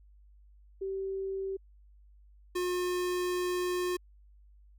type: tone pair in turn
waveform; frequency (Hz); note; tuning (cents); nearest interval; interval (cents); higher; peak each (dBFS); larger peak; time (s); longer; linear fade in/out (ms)
sine / square; 386.4 / 359.2; G4 / F4; -25 / +49; minor second; 126; first; -32 / -30; second; 0.81-1.57 / 2.55-3.97; second; 10
effects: added 50 Hz sine -55 dBFS peak until 4.78 s